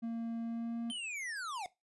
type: tone with pitch glide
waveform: triangle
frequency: 230 to 232.8 Hz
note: A#3 to A#3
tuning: -23 to -2 cents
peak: -33 dBFS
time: 0.02-0.92 s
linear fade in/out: 20 ms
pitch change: +21 cents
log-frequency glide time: 0.41-0.81 s
type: linear sweep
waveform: square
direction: down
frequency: 3136 to 697 Hz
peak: -39 dBFS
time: 0.9-1.66 s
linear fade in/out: 0 ms
effects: noise-tail reverb RT60 0.2 s tail -18 dB re dry + resampled to 24000 Hz